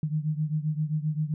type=beating tone pair; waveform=sine; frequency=151.2 / 158.8 Hz; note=D#3 / D#3; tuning=-49 / +36 cents; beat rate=7.6 Hz; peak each=-27 / -30 dBFS; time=0.03-1.34 s; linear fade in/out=2 ms; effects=none